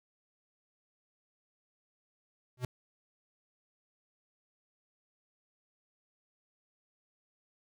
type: tone with exponential growth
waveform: square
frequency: 125.3 Hz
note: B2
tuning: 25 cents sharp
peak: -29 dBFS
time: 2.57-2.65 s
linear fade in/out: 2 ms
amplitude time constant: 16 ms
effects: none